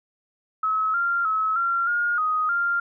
sine tone with pitch steps, 1287 / 1388 / 1290 / 1375 / 1424 / 1251 / 1394 Hz, E6 / F6 / E6 / F6 / F6 / D#6 / F6, -42 / -11 / -38 / -27 / +33 / +9 / -4 cents, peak -20 dBFS, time 0.63-2.8 s, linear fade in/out 5 ms, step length 310 ms, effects none

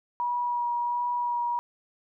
sine tone with vibrato, 963 Hz, B5, 44 cents flat, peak -25 dBFS, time 0.2-1.59 s, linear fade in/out 0 ms, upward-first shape sine, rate 1.4 Hz, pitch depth 12 cents each way, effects none

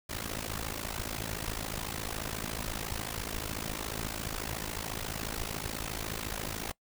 pink noise with amplitude modulation, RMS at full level -33 dBFS, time 0.09-6.72 s, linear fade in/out 10 ms, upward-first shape sine, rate 54.1 Hz, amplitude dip 90%, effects noise-tail reverb RT60 0.1 s tail -22 dB re dry

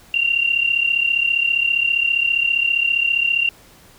sine tone pair together, 2759 / 2794 Hz, F7 / F7, -22 / 0 cents, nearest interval unison, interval 22 cents, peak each -17 / -20 dBFS, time 0.14-3.49 s, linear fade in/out 2 ms, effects pink hiss -48 dBFS RMS until 3.98 s

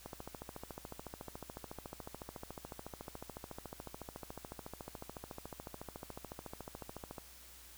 click train, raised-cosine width 1 ms, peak -30 dBFS, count 100, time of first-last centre 0.06-7.182 s, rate 13.9 Hz, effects added 60 Hz sine -61 dBFS peak until 7.77 s + white hiss -57 dBFS RMS until 7.77 s

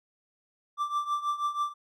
triangle tone with tremolo, 1174.7 Hz, D6, in tune, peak -22 dBFS, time 0.77-1.74 s, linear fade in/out 50 ms, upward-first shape triangle, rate 6.2 Hz, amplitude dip 85%, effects none

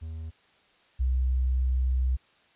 triangle / sine tone pair in turn, 80.2 / 63.8 Hz, E2 / C2, -47 / -43 cents, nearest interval major third, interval 396 cents, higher first, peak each -32 / -22 dBFS, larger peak second, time 0.01-0.31 / 0.99-2.17 s, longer second, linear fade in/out 20 ms, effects white hiss -62 dBFS RMS until 2.55 s + resampled to 8000 Hz

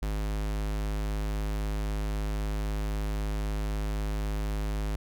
square tone, 51.91 Hz, G#1, in tune, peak -29 dBFS, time 0.02-4.96 s, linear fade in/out 5 ms, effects none

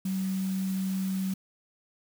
sine tone in noise, 190 Hz, F#3, 46 cents sharp, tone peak -27 dBFS, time 0.05-1.34 s, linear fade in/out 5 ms, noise white, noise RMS -45 dBFS, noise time 0.05-1.34 s, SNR +15 dB, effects none

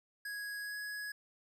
square tone with pitch glide, 1661.2 to 1674.7 Hz, G#6 to G#6, 0 to +14 cents, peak -40 dBFS, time 0.25-1.12 s, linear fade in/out 5 ms, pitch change +14 cents, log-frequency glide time 0.61-0.77 s, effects none

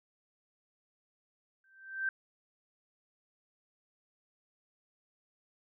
sine tone with exponential growth, 1560 Hz, G6, 9 cents flat, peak -27 dBFS, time 1.64-2.09 s, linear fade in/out 2 ms, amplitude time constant 96 ms, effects none

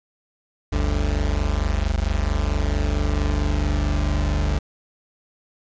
40% pulse tone pair together, 49 / 73.42 Hz, G1 / D2, 0 / 0 cents, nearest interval perfect fifth, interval 700 cents, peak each -21 dBFS, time 0.72-4.59 s, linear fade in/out 10 ms, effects resampled to 16000 Hz + 8-bit

